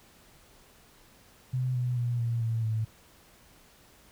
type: tone with pitch steps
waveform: sine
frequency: 127.6 / 123.97 / 120.44 / 117.01 / 113.68 / 110.44 Hz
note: C3 / B2 / B2 / A#2 / A#2 / A2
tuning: -43 / +7 / -43 / +7 / -43 / +7 cents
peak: -26 dBFS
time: 1.53-2.85 s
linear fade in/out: 10 ms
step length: 220 ms
effects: pink hiss -58 dBFS RMS until 4.11 s